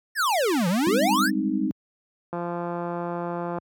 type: exponential two-way sweep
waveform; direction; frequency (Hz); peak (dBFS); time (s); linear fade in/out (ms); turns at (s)
square; down then up; 1864.7 to 164.81 to 1864.7; -21; 0.15-1.31; 50; 0.68
type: chord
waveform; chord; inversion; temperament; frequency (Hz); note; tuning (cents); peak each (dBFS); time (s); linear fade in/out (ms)
sine; Ab major seventh; third; equal; 196 / 207.7 / 261.6 / 311.1; G3 / Ab3 / C4 / Eb4; 0 / 0 / 0 / 0; -29 / -28 / -27 / -26; 0.87-1.71; 0
type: click train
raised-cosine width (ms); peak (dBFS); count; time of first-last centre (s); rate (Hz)
1; -17; 218; 2.33-3.584; 173
effects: high-pass 100 Hz 12 dB/octave